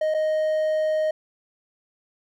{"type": "tone with dropouts", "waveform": "triangle", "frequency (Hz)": 622.3, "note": "D#5", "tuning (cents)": 0, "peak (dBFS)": -18, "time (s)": [0.01, 1.11], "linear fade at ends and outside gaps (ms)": 5, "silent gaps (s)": [0.141, 0.145], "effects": []}